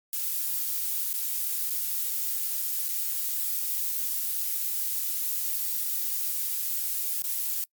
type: noise with dropouts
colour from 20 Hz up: violet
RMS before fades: -29 dBFS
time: 0.13-7.64 s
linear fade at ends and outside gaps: 1 ms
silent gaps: 1.13-1.139 / 1.699-1.704 / 2.884-2.888 / 7.221-7.24 s
effects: noise-tail reverb RT60 0.1 s tail -26 dB re dry + Opus 48 kbps